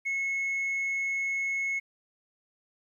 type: tone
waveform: sine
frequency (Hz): 2185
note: C#7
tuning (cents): -26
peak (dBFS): -25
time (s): 0.05-1.8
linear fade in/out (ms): 20
effects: tanh soft clip ceiling -26 dBFS + 11-bit